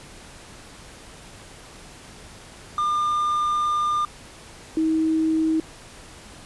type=tone pair in turn; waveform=triangle / sine; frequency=1203 / 318.6 Hz; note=D6 / D#4; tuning=+41 / +41 cents; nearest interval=octave + major seventh; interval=2300 cents; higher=first; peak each=-18 dBFS; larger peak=neither; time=2.78-4.05 / 4.77-5.6 s; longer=first; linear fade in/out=2 ms; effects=pink hiss -44 dBFS RMS until 6.45 s + resampled to 24000 Hz